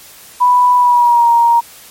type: tone with pitch glide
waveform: sine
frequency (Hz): 987.8 to 937.2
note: B5 to A#5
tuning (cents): 0 to +9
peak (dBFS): -6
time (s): 0.4-1.61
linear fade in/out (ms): 20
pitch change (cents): -91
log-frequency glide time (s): 0.76-1.28
effects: white hiss -38 dBFS RMS until 1.9 s + MP3 64 kbps